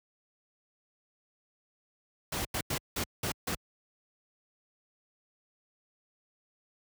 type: noise bursts at uneven times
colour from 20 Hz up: pink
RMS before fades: -32 dBFS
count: 6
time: 2.32-2.45 / 2.54-2.61 / 2.7-2.78 / 2.96-3.04 / 3.23-3.32 / 3.47-3.55 s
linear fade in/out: 5 ms
effects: high-pass 60 Hz 12 dB/octave